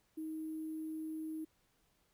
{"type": "tone with sample-and-hold", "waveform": "sine", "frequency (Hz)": 315, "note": "D#4", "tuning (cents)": 21, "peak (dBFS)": -39, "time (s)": [0.17, 1.45], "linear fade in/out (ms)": 10, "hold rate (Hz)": 11025, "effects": ["pink hiss -75 dBFS RMS until 2.13 s"]}